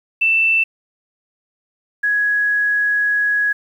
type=tone pair in turn; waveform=sine; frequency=2664 / 1670 Hz; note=E7 / G#6; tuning=+18 / +9 cents; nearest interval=minor sixth; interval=809 cents; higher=first; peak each=-12 / -14 dBFS; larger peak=first; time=0.21-0.64 / 2.03-3.53 s; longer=second; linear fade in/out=10 ms; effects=8-bit